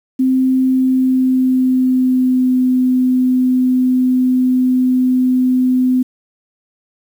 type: tone with pitch glide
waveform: sine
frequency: 260 to 254.4 Hz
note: C4 to C4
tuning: -11 to -48 cents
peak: -10 dBFS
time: 0.19-6.03 s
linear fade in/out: 10 ms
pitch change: -37 cents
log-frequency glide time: 0.64-2.58 s
effects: 7-bit